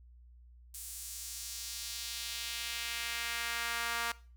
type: tone with high-pass filter sweep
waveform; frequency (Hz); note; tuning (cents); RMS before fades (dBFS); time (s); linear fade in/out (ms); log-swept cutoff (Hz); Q
sawtooth; 233.8; A#3; +5; -39; 0.74-4.12; 5; 9000 to 1200; 1.2
effects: noise-tail reverb RT60 0.4 s tail -20 dB re dry + added 60 Hz sine -54 dBFS peak until 4.36 s